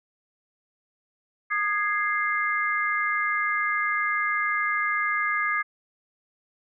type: chord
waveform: sine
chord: Ab major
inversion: second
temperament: equal with one note detuned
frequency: 1228.1 / 1661.2 / 2093 Hz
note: Eb6 / Ab6 / C7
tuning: -23 / 0 / 0 cents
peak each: -27 dBFS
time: 1.5-5.63 s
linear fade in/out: 20 ms
effects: none